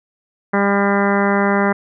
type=harmonic tone; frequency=200 Hz; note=G3; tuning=35 cents sharp; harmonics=1 / 2 / 3 / 4 / 5 / 6 / 7 / 8 / 9 / 10; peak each=-17 / -20 / -22 / -23 / -24 / -25 / -25 / -26 / -27 / -27 dBFS; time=0.53-1.73 s; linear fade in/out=10 ms; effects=none